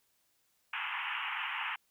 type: band-pass noise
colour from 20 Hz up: white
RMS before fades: -37 dBFS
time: 0.73-1.76 s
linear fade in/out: 5 ms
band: 810 to 3000 Hz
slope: 96 dB/octave
effects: white hiss -74 dBFS RMS until 1.9 s